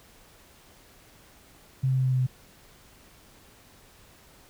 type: tone with pitch steps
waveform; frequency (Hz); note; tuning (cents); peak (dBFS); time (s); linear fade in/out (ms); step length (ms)
sine; 131.8 / 131.04 / 130.29 / 129.54 / 128.79 / 128.05; C3 / C3 / C3 / C3 / C3 / C3; +13 / +3 / -7 / -17 / -27 / -37; -21; 1.83-2.268; 10; 73
effects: pink hiss -55 dBFS RMS until 4.49 s